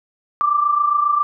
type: tone pair together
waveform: sine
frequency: 1172.6 / 1200 Hz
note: D6 / D6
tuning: -3 / +37 cents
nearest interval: unison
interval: 40 cents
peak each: -15 / -21 dBFS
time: 0.41-1.23 s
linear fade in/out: 0 ms
effects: none